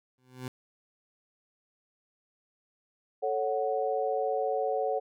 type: tone with exponential growth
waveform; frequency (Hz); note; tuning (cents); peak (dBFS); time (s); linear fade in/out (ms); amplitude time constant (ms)
20% pulse; 127.5; C3; -44; -28; 0.18-0.48; 2; 65
type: chord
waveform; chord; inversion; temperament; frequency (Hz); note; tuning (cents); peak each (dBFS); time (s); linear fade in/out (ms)
sine; F# minor; first; equal; 440 / 554.4 / 740; A4 / C#5 / F#5; 0 / 0 / 0; -31; 3.22-5; 20
effects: none